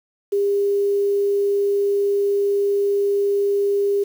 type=tone with quantisation; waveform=sine; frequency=402.3 Hz; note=G4; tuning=45 cents sharp; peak=-16 dBFS; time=0.32-4.04 s; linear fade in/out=10 ms; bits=7; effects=none